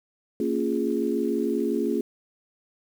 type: chord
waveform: sine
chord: Bb minor seventh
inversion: none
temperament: equal with one note detuned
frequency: 230.3 / 277.2 / 349.2 / 415.3 Hz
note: Bb3 / Db4 / F4 / Ab4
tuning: -21 / 0 / 0 / 0 cents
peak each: -28 dBFS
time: 0.4-2.01 s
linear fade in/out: 2 ms
effects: 8-bit